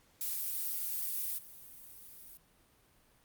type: noise with level steps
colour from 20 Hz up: violet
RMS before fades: -36 / -52 dBFS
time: 0.21-2.37 s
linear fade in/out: 0 ms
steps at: 1.37 s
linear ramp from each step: 20 ms
effects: pink hiss -67 dBFS RMS until 3.24 s + Opus 48 kbps